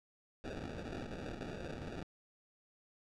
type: noise with sample-and-hold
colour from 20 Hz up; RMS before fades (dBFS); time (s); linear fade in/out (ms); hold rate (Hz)
white; -44; 0.44-2.03; 0; 1050
effects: low-pass 5000 Hz 12 dB/octave